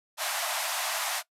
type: band-pass noise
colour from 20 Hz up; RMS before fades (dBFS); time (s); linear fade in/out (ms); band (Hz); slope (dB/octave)
pink; -31; 0.17-1.23; 50; 610 to 14000; 96
effects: noise-tail reverb RT60 0.1 s tail -20 dB re dry